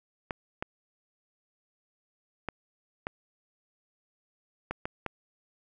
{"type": "clicks", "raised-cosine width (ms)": 0.5, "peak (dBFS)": -17, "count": 7, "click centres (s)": [0.308, 0.625, 2.487, 3.069, 4.71, 4.855, 5.063], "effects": []}